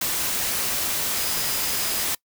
sine tone in noise, 4978 Hz, D#8, in tune, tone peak -34 dBFS, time 1.17-2.04 s, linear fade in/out 5 ms, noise white, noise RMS -25 dBFS, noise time 0.01-2.15 s, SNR -12 dB, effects noise-tail reverb RT60 0.1 s tail -24 dB re dry

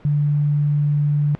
sine tone, 146.7 Hz, D3, 2 cents flat, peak -15 dBFS, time 0.05-1.35 s, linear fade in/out 0 ms, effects pink hiss -47 dBFS RMS until 1.39 s + low-pass 2000 Hz 12 dB/octave

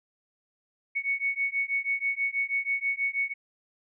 sine beating tone pair, 2217 / 2223.2 Hz, C#7 / C#7, 0 / +4 cents, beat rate 6.2 Hz, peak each -29 dBFS, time 0.95-3.34 s, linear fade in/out 20 ms, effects none

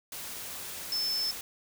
sine tone in noise, 5274 Hz, E8, in tune, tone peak -28 dBFS, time 0.92-1.31 s, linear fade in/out 2 ms, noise white, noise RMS -40 dBFS, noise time 0.12-1.41 s, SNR +9 dB, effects none

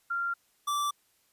sine / square tone pair in turn, 1386 / 1165.5 Hz, F6 / D6, -14 / -14 cents, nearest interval minor third, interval 300 cents, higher first, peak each -28 dBFS, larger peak neither, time 0.1-0.34 / 0.67-0.91 s, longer neither, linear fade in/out 10 ms, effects white hiss -69 dBFS RMS until 1.32 s + resampled to 32000 Hz

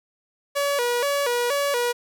sawtooth tone with vibrato, 523.3 Hz, C5, in tune, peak -17 dBFS, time 0.55-1.93 s, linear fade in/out 20 ms, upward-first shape square, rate 2.1 Hz, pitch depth 140 cents each way, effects none

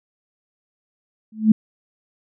sine tone with exponential growth, 217.6 Hz, A3, 19 cents flat, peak -5 dBFS, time 1.32-1.52 s, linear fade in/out 5 ms, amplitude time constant 43 ms, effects none

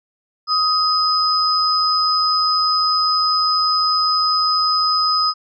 sine tone pair together, 1259 / 5036 Hz, D#6 / D#8, +20 / +20 cents, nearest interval 2 octaves, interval 2400 cents, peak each -17 dBFS, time 0.47-5.34 s, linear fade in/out 50 ms, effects none

